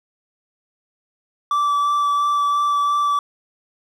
triangle tone with vibrato, 1160 Hz, D6, 22 cents flat, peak -14 dBFS, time 1.51-3.19 s, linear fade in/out 2 ms, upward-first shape sine, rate 2.9 Hz, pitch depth 10 cents each way, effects none

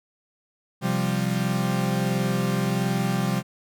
40% pulse chord, C suspended fourth, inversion none, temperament equal, 130.81 / 174.61 / 196 Hz, C3 / F3 / G3, 0 / 0 / 0 cents, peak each -26 / -26 / -25 dBFS, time 0.81-3.43 s, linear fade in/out 50 ms, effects none

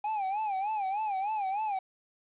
triangle tone with vibrato, 814 Hz, G#5, 35 cents flat, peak -27 dBFS, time 0.04-1.79 s, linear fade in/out 5 ms, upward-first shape sine, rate 3.3 Hz, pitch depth 130 cents each way, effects resampled to 8000 Hz + 10-bit

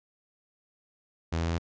sawtooth tone with pitch steps, 82.41 / 82.98 / 83.56 / 84.14 Hz, E2 / E2 / E2 / E2, 0 / +12 / +24 / +36 cents, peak -23 dBFS, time 1.32-1.584 s, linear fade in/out 10 ms, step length 66 ms, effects resampled to 16000 Hz

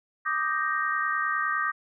sine chord, Eb major seventh, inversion third, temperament equal, 1174.7 / 1244.5 / 1568 / 1864.7 Hz, D6 / Eb6 / G6 / Bb6, 0 / 0 / 0 / 0 cents, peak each -30 dBFS, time 0.25-1.72 s, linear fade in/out 20 ms, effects none

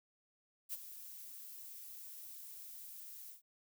violet noise with ADSR envelope, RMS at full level -40 dBFS, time 0.69-3.42 s, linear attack 40 ms, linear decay 32 ms, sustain -11 dB, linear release 130 ms, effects none

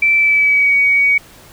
sine tone with pitch glide, 2331 to 2252 Hz, D7 to C#7, -14 to +27 cents, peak -9 dBFS, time 0.02-1.18 s, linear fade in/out 5 ms, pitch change -59 cents, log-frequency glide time 0.15-0.74 s, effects pink hiss -42 dBFS RMS until 1.52 s

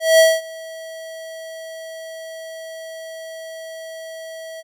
square tone with ADSR envelope, 648 Hz, E5, 30 cents flat, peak -8 dBFS, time 0-4.63 s, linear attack 190 ms, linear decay 220 ms, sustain -24 dB, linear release 36 ms, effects none

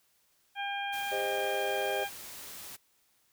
harmonic tone, 802 Hz, G5, 39 cents sharp, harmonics 1 / 2 / 3 / 4, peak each -35 / -38 / -40 / -41 dBFS, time 0.55-2.1 s, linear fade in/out 50 ms
white noise, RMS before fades -45 dBFS, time 0.92-2.77 s, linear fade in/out 20 ms
triangle chord, C minor, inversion second, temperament equal with one note detuned, 401.6 / 523.3 / 622.3 Hz, G4 / C5 / Eb5, +42 / 0 / 0 cents, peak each -34 dBFS, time 1.11-2.05 s, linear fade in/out 20 ms
effects white hiss -70 dBFS RMS until 3.32 s

